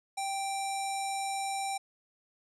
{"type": "tone with low-pass filter", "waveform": "square", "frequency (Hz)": 784, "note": "G5", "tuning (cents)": 0, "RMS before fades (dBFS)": -34, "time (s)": [0.17, 1.78], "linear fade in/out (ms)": 10, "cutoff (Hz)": 8900, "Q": 3.4, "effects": []}